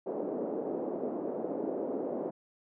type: band-pass noise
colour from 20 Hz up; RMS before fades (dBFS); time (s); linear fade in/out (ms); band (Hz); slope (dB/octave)
white; -35; 0.06-2.31; 10; 250 to 540; 24
effects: none